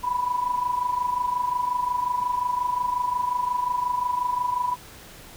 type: tone with amplitude modulation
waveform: sine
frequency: 987.8 Hz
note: B5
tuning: in tune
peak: -19 dBFS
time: 0.03-4.76 s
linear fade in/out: 20 ms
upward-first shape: sine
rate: 25.6 Hz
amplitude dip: 70%
effects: pink hiss -45 dBFS RMS until 5.36 s